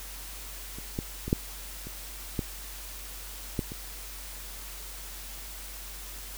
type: clicks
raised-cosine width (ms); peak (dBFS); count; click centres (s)
3; -28 / -17 / -21 / -9 / -27 / -15 / -14 / -25; 8; 0.786 / 0.989 / 1.28 / 1.329 / 1.87 / 2.392 / 3.592 / 3.719
effects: added 47 Hz sine -43 dBFS peak until 6.37 s + white hiss -43 dBFS RMS until 6.37 s